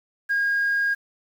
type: tone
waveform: sine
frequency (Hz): 1628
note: G#6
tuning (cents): -35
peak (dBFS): -18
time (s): 0.29-0.95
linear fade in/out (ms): 20
effects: tanh soft clip ceiling -17 dBFS + 8-bit